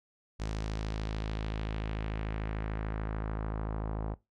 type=tone with low-pass filter sweep; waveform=sawtooth; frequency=53.5 Hz; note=A1; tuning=48 cents flat; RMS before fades=-35 dBFS; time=0.39-4.15 s; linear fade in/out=20 ms; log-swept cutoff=6500 to 910 Hz; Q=1.4; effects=noise-tail reverb RT60 0.2 s tail -19 dB re dry